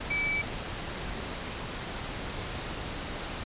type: tone in noise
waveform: sine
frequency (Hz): 2301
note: D7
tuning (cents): -36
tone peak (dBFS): -27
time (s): 0.1-0.42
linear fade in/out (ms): 10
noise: pink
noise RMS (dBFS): -36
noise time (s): 0-3.44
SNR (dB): +6
effects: resampled to 8000 Hz